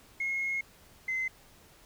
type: tone pair in turn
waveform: sine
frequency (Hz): 2161 / 2058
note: C#7 / C7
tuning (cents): -45 / -29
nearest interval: minor second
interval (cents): 84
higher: first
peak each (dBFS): -28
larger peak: neither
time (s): 0.2-0.61 / 1.08-1.28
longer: first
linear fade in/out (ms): 5
effects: tanh soft clip ceiling -25 dBFS + pink hiss -58 dBFS RMS until 1.85 s